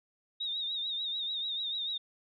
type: tone with vibrato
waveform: sine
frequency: 3729 Hz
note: A#7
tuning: in tune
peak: -32 dBFS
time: 0.4-1.98 s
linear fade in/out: 10 ms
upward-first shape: triangle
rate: 6.8 Hz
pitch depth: 83 cents each way
effects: none